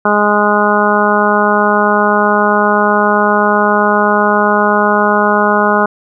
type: harmonic tone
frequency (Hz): 207.7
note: G#3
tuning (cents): 0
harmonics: 1 / 2 / 3 / 4 / 5 / 6 / 7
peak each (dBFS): -16 / -16 / -16 / -16 / -16 / -16 / -16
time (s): 0.05-5.86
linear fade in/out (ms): 5
effects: none